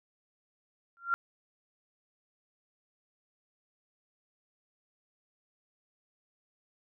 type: tone with exponential growth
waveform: sine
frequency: 1382 Hz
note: F6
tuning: 19 cents flat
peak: -21 dBFS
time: 0.97-1.14 s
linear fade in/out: 0 ms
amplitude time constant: 35 ms
effects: none

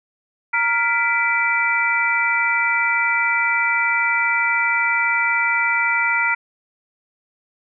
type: harmonic tone with a mistuned harmonic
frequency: 466.2 Hz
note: A#4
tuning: in tune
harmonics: 2 / 3 / 4 / 5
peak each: -24 / -21 / -21 / -21 dBFS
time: 0.53-6.35 s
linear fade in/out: 10 ms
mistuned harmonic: 4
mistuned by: +110 cents
effects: none

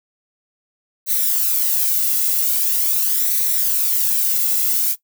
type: noise with flanger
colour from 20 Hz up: violet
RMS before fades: -18 dBFS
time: 1.06-4.96 s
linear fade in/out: 50 ms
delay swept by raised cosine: 0.49 to 1.49 ms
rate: 0.43 Hz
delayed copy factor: +0.55
effects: noise-tail reverb RT60 0.1 s tail -17 dB re dry

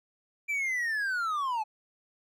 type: linear sweep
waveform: triangle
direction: down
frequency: 2358 to 833 Hz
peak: -26 dBFS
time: 0.48-1.64 s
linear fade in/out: 20 ms
effects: none

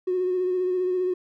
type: tone with vibrato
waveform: triangle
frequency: 365.7 Hz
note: F#4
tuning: 20 cents flat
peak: -18 dBFS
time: 0.07-1.14 s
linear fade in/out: 10 ms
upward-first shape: sine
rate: 15 Hz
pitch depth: 28 cents each way
effects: tanh soft clip ceiling -19 dBFS

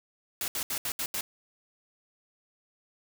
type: noise bursts at uneven times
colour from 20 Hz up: white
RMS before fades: -32 dBFS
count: 6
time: 0.41-0.48 / 0.55-0.63 / 0.7-0.78 / 0.85-0.92 / 0.99-1.06 / 1.14-1.21 s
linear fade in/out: 2 ms
effects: none

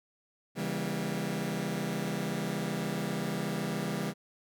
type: chord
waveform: sawtooth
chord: C# diminished seventh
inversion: none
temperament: just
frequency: 138.59 / 166.31 / 199.57 / 239.5 Hz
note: C#3 / E3 / G3 / Bb3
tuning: 0 / +16 / +31 / +47 cents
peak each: -35 / -32 / -31 / -35 dBFS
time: 0.55-4.14 s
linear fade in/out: 50 ms
effects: none

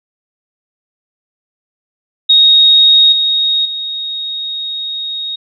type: tone with level steps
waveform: sine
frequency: 3747 Hz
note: A#7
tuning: 8 cents sharp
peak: -4 / -10 / -18 dBFS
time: 2.29-5.36 s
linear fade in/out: 10 ms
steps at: 3.12 / 3.65 s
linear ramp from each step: 5 ms
effects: none

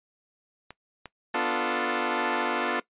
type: clicks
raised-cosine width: 0.3 ms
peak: -25 / -23 / -32 dBFS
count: 3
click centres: 0.706 / 1.057 / 2.004 s
type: chord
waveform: 10% pulse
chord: B half-diminished seventh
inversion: none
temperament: equal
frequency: 246.9 / 293.7 / 349.2 / 440 Hz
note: B3 / D4 / F4 / A4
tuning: 0 / 0 / 0 / 0 cents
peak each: -23 / -24 / -21 / -23 dBFS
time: 1.34-2.8 s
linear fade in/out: 5 ms
effects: noise-tail reverb RT60 0.1 s tail -19 dB re dry + resampled to 8000 Hz

